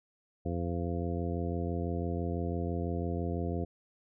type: harmonic tone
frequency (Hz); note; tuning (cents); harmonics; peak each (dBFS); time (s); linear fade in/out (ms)
86; F2; -26; 1 / 2 / 3 / 4 / 5 / 6 / 8; -34 / -37 / -39 / -40 / -41 / -42 / -43; 0.45-3.65; 10
effects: none